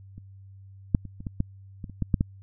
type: clicks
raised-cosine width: 5 ms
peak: -30 / -7 / -27 / -26 / -19 / -12 / -22 / -29 / -14 / -8 / -10 dBFS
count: 11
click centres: 0.18 / 0.948 / 1.053 / 1.205 / 1.268 / 1.404 / 1.842 / 1.897 / 2.023 / 2.142 / 2.209 s
effects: added 97 Hz sine -45 dBFS peak until 2.42 s